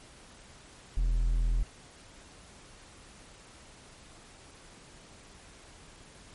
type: tone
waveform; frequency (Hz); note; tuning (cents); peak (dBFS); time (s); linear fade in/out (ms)
triangle; 41.68; E1; +20; -22; 0.97-1.63; 0
effects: pink hiss -53 dBFS RMS until 6.34 s + MP3 48 kbps